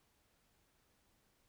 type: silence
effects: pink hiss -75 dBFS RMS until 1.48 s